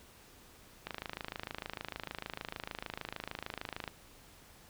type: click train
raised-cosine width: 0.3 ms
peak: -22 dBFS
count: 81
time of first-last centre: 0.87-3.878 s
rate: 26.6 Hz
effects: pink hiss -58 dBFS RMS until 4.69 s